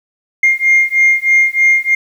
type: beating tone pair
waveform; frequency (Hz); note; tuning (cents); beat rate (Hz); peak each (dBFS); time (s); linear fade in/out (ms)
sine; 2118 / 2121.2; C7 / C7; +21 / +23; 3.2; -10; 0.43-1.95; 5
effects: tanh soft clip ceiling -3 dBFS + 7-bit